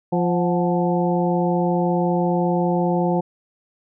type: harmonic tone with a mistuned harmonic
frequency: 174.61 Hz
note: F3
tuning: in tune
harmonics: 1 / 2 / 3 / 4 / 5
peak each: -20 / -23 / -25 / -26 / -27 dBFS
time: 0.12-3.21 s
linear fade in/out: 10 ms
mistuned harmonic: 4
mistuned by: +70 cents
effects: none

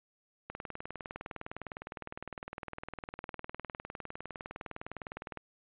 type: click train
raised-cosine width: 0.5 ms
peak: -25 dBFS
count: 97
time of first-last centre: 0.5-5.373 s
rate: 19.7 Hz
effects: resampled to 8000 Hz

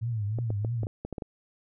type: tone with vibrato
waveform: sine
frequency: 110.1 Hz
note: A2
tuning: 2 cents sharp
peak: -27 dBFS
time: 0.01-0.87 s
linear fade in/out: 20 ms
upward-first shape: triangle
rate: 3.1 Hz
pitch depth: 170 cents each way
type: clicks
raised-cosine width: 2 ms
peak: -21 dBFS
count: 9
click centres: 0.387 / 0.504 / 0.648 / 0.833 / 0.869 / 1.05 / 1.127 / 1.182 / 1.222 s
effects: none

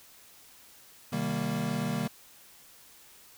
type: chord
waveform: square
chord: C minor seventh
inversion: none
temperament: equal with one note detuned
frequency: 128.71 / 155.56 / 196 / 233.1 Hz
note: C3 / Eb3 / G3 / Bb3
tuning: -28 / 0 / 0 / 0 cents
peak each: -38 / -35 / -35 / -34 dBFS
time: 1.12-2.08 s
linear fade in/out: 10 ms
effects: white hiss -55 dBFS RMS until 3.37 s

